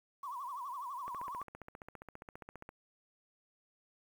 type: tone with vibrato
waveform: sine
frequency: 1052 Hz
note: C6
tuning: 9 cents sharp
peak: -39 dBFS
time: 0.23-1.43 s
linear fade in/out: 5 ms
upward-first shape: triangle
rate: 12 Hz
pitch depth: 200 cents each way
type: click train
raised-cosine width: 0.5 ms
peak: -31 dBFS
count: 25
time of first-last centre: 1.08-2.691 s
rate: 14.9 Hz
effects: low-pass 2000 Hz 12 dB/octave + 10-bit